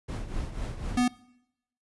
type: noise with tremolo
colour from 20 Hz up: brown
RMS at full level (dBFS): -31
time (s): 0.08-1.04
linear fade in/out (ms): 10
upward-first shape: triangle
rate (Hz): 4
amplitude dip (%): 70
type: tone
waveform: square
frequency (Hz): 246.9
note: B3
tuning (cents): 0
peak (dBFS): -22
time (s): 0.97-1.08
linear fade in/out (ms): 5
effects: noise-tail reverb RT60 0.8 s tail -21 dB re dry + resampled to 24000 Hz